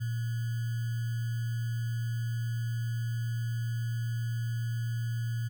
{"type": "tone with sample-and-hold", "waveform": "sine", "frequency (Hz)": 116.2, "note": "A#2", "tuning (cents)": -5, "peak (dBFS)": -29, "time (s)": [0, 5.49], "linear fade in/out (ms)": 20, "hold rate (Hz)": 1575, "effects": []}